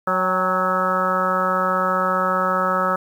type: harmonic tone with a mistuned harmonic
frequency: 185 Hz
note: F#3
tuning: in tune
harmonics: 1 / 2 / 3 / 4 / 5 / 6 / 7 / 8 / 9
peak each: -28 / -32 / -24 / -31 / -28 / -28 / -20 / -31 / -32 dBFS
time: 0.07-2.96 s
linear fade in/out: 5 ms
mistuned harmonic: 4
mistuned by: +56 cents
effects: 8-bit